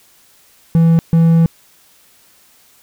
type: tone bursts at uneven times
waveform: triangle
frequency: 165.2 Hz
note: E3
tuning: 4 cents sharp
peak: -5 dBFS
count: 2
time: 0.75-0.99 / 1.13-1.46 s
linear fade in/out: 0 ms
effects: white hiss -50 dBFS RMS until 2.82 s